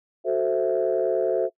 sine chord, F# half-diminished seventh, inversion none, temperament equal, 370 / 440 / 523.3 / 659.3 Hz, F#4 / A4 / C5 / E5, 0 / 0 / 0 / 0 cents, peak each -25 dBFS, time 0.24-1.5 s, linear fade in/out 50 ms, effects noise-tail reverb RT60 0.1 s tail -24 dB re dry + tanh soft clip ceiling -12 dBFS

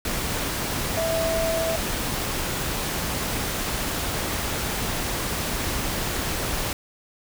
sine tone in noise, 655 Hz, E5, 11 cents flat, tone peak -23 dBFS, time 0.97-1.76 s, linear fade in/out 2 ms, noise pink, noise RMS -27 dBFS, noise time 0.05-6.73 s, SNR +1 dB, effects none

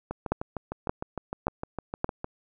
two click trains, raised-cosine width 1 ms, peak -18 / -10 dBFS, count 15 / 4, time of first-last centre 0.11-2.244 / 0.32-2.044 s, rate 6.56 / 1.74 Hz, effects none

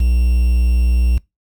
triangle tone with quantisation, 60.4 Hz, B1, 38 cents flat, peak -9 dBFS, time 0-1.18 s, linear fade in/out 5 ms, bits 6, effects noise-tail reverb RT60 0.2 s tail -23 dB re dry

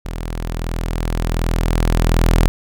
sawtooth tone with level ramp, 41.34 Hz, E1, 6 cents sharp, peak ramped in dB -20 to -6 dBFS, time 0.05-2.48 s, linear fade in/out 0 ms, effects none

